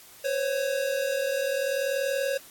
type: tone pair together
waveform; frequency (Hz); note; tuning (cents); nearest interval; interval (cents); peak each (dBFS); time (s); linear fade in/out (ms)
square; 509.5 / 550; C5 / C#5; -46 / -14; minor second; 132; -32 / -27; 0.24-2.38; 10
effects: white hiss -50 dBFS RMS until 2.5 s + AAC 64 kbps

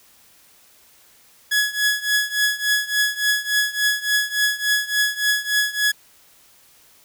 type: tone with tremolo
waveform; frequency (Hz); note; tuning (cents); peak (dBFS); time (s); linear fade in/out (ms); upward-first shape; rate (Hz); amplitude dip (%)
sawtooth; 1685; G#6; +25; -11; 1.51-5.92; 10; triangle; 3.5; 90
effects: white hiss -53 dBFS RMS until 7.04 s

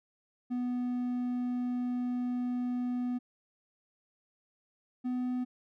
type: tone pair in turn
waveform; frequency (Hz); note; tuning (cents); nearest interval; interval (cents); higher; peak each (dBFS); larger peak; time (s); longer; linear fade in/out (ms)
triangle; 246.9 / 250.2; B3 / B3; 0 / +23; unison; 23; second; -28; neither; 0.5-3.19 / 5.04-5.45; first; 20
effects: none

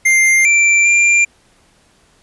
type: tone with pitch steps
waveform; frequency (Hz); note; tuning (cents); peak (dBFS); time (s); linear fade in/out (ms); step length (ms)
square; 2101 / 2349 / 2380; C7 / D7 / D7; +7 / 0 / +22; -9; 0.05-1.25; 10; 400
effects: pink hiss -53 dBFS RMS until 2.22 s + resampled to 24000 Hz

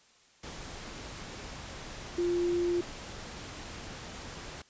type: tone in noise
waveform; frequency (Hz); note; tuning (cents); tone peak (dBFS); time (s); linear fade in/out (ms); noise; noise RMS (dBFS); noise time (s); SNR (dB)
sine; 349.1; F4; -1; -26; 2.18-2.81; 5; pink; -43; 0.43-4.62; +14
effects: white hiss -62 dBFS RMS until 4.69 s + resampled to 16000 Hz

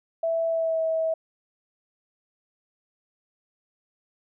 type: tone with pitch glide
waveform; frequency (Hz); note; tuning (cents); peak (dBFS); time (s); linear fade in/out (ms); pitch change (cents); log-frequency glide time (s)
sine; 659.3 to 646.1; E5 to E5; 0 to -35; -22; 0.23-1.14; 5; -35; 0.48-0.81
effects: none

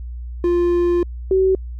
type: tone pair in turn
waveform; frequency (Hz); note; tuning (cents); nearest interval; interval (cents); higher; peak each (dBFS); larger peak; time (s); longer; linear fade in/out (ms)
triangle / sine; 349.2 / 379.6; F4 / F#4; 0 / +44; minor second; 144; second; -12; neither; 0.44-1.03 / 1.31-1.55; first; 2
effects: added 60 Hz sine -27 dBFS peak until 1.79 s

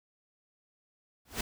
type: noise with exponential growth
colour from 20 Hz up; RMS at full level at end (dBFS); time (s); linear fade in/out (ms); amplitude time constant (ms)
pink; -28; 1.25-1.41; 5; 33
effects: none

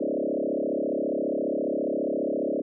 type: tone with frequency modulation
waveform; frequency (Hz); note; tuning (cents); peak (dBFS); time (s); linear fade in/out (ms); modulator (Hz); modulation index
sine; 426.4; G#4; +46; -24; 0-2.62; 10; 34.7; 5.2
effects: none

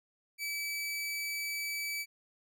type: tone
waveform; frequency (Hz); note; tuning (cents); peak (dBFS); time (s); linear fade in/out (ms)
sawtooth; 2300; D7; -37; -31; 0.38-2.06; 50
effects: none

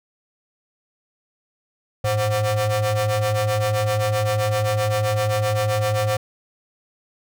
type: ring-modulated tone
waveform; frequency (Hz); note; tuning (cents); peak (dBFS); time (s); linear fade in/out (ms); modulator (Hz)
35% pulse; 210.1; G#3; +20; -14; 2.04-6.17; 5; 319
effects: none

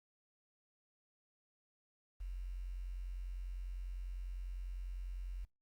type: tone with quantisation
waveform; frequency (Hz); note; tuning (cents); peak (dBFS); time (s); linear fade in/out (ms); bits
sine; 45; F#1; -47; -40; 2.2-5.45; 10; 11
effects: noise-tail reverb RT60 0.1 s tail -24 dB re dry + Opus 48 kbps

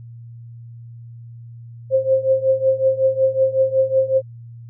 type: tone with tremolo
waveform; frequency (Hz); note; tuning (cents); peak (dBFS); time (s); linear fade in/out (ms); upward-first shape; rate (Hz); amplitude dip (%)
sine; 529; C5; +19; -10; 1.9-4.22; 50; triangle; 5.4; 90
effects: added 117 Hz sine -35 dBFS peak until 4.69 s

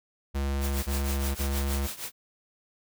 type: tone bursts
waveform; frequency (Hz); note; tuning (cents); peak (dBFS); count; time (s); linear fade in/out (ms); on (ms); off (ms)
square; 69.3; C#2; 0; -27; 3; 0.34-1.876; 20; 490; 33
type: noise with tremolo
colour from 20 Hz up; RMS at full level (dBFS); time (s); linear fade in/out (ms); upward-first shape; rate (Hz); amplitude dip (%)
white; -34; 0.6-2.12; 50; triangle; 6.4; 85
effects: none

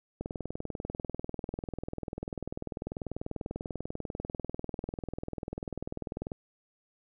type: click train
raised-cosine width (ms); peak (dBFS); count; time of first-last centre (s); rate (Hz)
2; -22; 125; 0.21-6.318; 20.3
effects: none

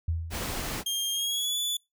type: tone with exponential decay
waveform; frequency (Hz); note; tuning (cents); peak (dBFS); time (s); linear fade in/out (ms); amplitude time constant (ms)
sine; 82.41; E2; 0; -23; 0.08-0.68; 5; 130
type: noise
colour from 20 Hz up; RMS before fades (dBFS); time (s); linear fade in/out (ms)
pink; -33; 0.3-0.84; 50
type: tone with pitch glide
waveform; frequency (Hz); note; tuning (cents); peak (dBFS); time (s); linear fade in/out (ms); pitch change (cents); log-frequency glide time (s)
sawtooth; 3210 to 3460; G7 to A7; +40 to -30; -24; 0.86-1.77; 5; +130; 1.12-1.58
effects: noise-tail reverb RT60 0.2 s tail -24 dB re dry

